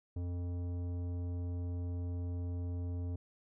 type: tone with tanh clipping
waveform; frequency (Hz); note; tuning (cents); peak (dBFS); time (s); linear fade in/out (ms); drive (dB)
sine; 88; F2; +14; -37; 0.16-3.16; 5; 13
effects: none